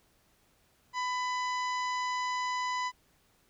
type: harmonic tone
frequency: 999 Hz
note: B5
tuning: 20 cents sharp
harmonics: 1 / 2 / 3 / 4 / 5 / 6 / 7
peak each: -31 / -37 / -46 / -46 / -46 / -52 / -50 dBFS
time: 0.93-2.92 s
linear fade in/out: 50 ms
effects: pink hiss -68 dBFS RMS until 3.49 s